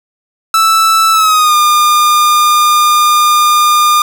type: tone with pitch glide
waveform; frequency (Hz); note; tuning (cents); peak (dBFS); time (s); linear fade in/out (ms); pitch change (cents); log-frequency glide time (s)
45% pulse; 1318.5 to 1209.1; E6 to D#6; 0 to -50; -6; 0.54-4.02; 2; -150; 1.12-1.55
effects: none